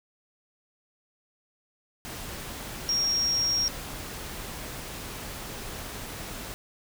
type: tone in noise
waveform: sine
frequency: 5588 Hz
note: F8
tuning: in tune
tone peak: -23 dBFS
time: 2.89-3.68 s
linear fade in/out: 0 ms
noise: pink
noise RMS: -38 dBFS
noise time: 2.05-6.54 s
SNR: +12 dB
effects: none